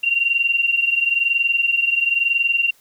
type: tone pair together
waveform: sine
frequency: 2747 / 2768 Hz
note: F7 / F7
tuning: -29 / -16 cents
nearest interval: unison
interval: 13 cents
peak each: -21 / -17 dBFS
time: 0.03-2.71 s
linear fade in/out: 10 ms
effects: white hiss -55 dBFS RMS until 2.8 s